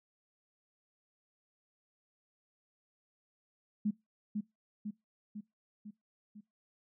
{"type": "tone with echo", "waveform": "sine", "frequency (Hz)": 210, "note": "G#3", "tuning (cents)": 19, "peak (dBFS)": -28, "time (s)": [3.85, 3.91], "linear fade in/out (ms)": 10, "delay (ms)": 500, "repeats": 5, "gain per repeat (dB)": -4, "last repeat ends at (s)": 6.41, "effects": ["noise-tail reverb RT60 0.2 s tail -22 dB re dry"]}